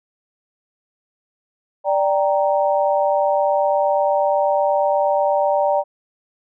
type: chord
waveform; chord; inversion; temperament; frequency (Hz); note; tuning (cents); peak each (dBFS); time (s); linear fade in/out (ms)
sine; G minor; second; equal; 587.3 / 784 / 932.3; D5 / G5 / Bb5; 0 / 0 / 0; -17 / -20 / -22; 1.84-5.84; 50
effects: none